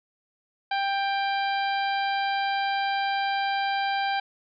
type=harmonic tone; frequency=790 Hz; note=G5; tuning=13 cents sharp; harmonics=1 / 2 / 3 / 4 / 5 / 6; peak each=-25 / -31 / -35 / -37 / -39 / -41 dBFS; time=0.71-4.2 s; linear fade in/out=5 ms; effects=none